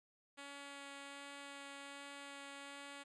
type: tone with vibrato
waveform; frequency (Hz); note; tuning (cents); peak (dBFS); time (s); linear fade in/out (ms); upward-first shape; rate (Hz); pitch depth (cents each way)
5% pulse; 280.8; C#4; +22; -38; 0.37-3.04; 20; sine; 1.3; 8
effects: resampled to 22050 Hz